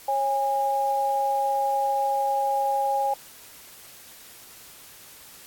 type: tone pair together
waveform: sine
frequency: 547.7 / 818 Hz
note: C#5 / G#5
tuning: -21 / -26 cents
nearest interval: perfect fifth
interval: 695 cents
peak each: -28 / -22 dBFS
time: 0.08-3.14 s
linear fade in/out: 5 ms
effects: white hiss -47 dBFS RMS until 5.46 s + AAC 64 kbps